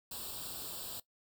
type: noise with comb filter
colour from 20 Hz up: white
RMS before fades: -43 dBFS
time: 0.11-1 s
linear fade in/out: 5 ms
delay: 0.24 ms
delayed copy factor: +0.85
effects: noise-tail reverb RT60 0.1 s tail -18 dB re dry